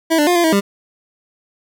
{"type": "tone with pitch steps", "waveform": "25% pulse", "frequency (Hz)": [325.5, 296.1, 353.6, 344.5, 320.7, 199.7], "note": ["E4", "D4", "F4", "F4", "E4", "G3"], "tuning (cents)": [-22, 14, 22, -24, -48, 32], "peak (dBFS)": -8, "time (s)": [0.1, 0.61], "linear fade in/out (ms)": 20, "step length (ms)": 85, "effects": []}